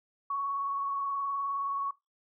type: tone with vibrato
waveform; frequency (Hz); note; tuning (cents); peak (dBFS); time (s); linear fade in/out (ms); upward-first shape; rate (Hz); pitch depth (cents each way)
sine; 1113; C#6; +7; -29; 0.3-1.91; 5; sine; 19; 18
effects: noise-tail reverb RT60 0.2 s tail -19 dB re dry